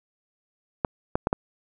clicks, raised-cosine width 1 ms, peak -8 dBFS, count 4, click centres 0.848 / 1.155 / 1.271 / 1.329 s, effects none

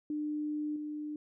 sine tone with level steps, 300 Hz, D4, 37 cents sharp, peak -32 / -36 dBFS, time 0.1-1.16 s, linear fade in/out 2 ms, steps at 0.76 s, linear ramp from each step 2 ms, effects none

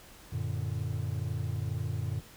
triangle chord, Gb augmented, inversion none, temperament equal with one note detuned, 92.5 / 114.61 / 146.83 Hz, Gb2 / Bb2 / D3, 0 / -29 / 0 cents, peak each -33 / -32 / -35 dBFS, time 0.32-2.21 s, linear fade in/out 10 ms, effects pink hiss -53 dBFS RMS until 2.36 s

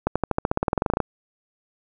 accelerating click train, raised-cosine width 1 ms, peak -6 dBFS, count 18, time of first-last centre 0.07-1.003 s, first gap 86 ms, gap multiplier 0.94, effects none

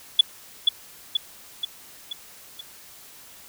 sine tone with echo, 3427 Hz, A7, 46 cents flat, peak -7 dBFS, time 0.19-0.21 s, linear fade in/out 5 ms, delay 480 ms, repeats 5, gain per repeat -5 dB, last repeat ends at 2.61 s, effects tanh soft clip ceiling -8 dBFS + white hiss -47 dBFS RMS until 3.48 s

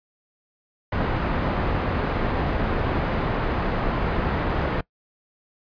pink low-pass noise, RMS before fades -24 dBFS, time 0.92-4.81 s, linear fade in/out 5 ms, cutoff 1600 Hz, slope 12 dB/octave, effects noise-tail reverb RT60 0.1 s tail -22 dB re dry + resampled to 11025 Hz

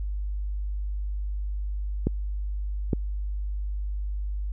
clicks, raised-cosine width 3 ms, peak -10 dBFS, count 2, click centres 2.07 / 2.932 s, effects added 50 Hz sine -27 dBFS peak until 4.52 s

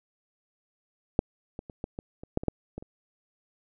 clicks, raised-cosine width 2 ms, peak -7 / -23 / -28 / -19 / -22 / -28 / -11 / -23 / -10 / -23 / -30 dBFS, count 11, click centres 1.191 / 1.591 / 1.698 / 1.841 / 1.989 / 2.235 / 2.374 / 2.435 / 2.483 / 2.78 / 2.825 s, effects none

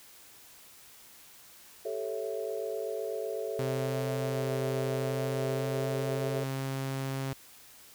sine chord, A dominant seventh, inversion third, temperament equal, 392 / 440 / 554.4 / 659.3 Hz, G4 / A4 / C#5 / E5, 0 / 0 / 0 / 0 cents, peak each -39 / -35 / -39 / -39 dBFS, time 1.85-6.44 s, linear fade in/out 5 ms
sawtooth tone with pitch glide, 130.4 to 134.53 Hz, C3 to C3, -5 to +49 cents, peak -28 dBFS, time 3.59-7.33 s, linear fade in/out 2 ms, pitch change +54 cents, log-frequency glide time 5.11-6.66 s
effects white hiss -54 dBFS RMS until 7.94 s

